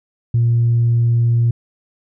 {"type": "tone", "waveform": "sine", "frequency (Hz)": 117.6, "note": "A#2", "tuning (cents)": 16, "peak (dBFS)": -10, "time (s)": [0.34, 1.51], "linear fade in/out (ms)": 5, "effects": ["tanh soft clip ceiling -8 dBFS"]}